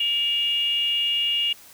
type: tone with frequency modulation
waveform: sine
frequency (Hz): 2841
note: F7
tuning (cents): +29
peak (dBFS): -20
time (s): 0-1.53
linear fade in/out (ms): 5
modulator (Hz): 526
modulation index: 0.39
effects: white hiss -48 dBFS RMS until 1.73 s